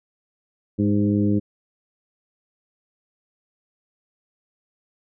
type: harmonic tone with a mistuned harmonic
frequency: 102.9 Hz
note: G#2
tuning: 16 cents flat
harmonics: 1 / 2 / 3 / 4 / 5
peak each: -23 / -20 / -22 / -30 / -34 dBFS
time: 0.78-1.4 s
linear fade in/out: 20 ms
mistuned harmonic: 4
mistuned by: -23 cents
effects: none